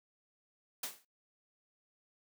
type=noise with exponential decay; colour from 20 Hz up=white; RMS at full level=-35 dBFS; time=0.83-1.05 s; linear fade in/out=5 ms; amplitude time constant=46 ms; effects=noise-tail reverb RT60 0.2 s tail -26 dB re dry + high-pass 200 Hz 12 dB/octave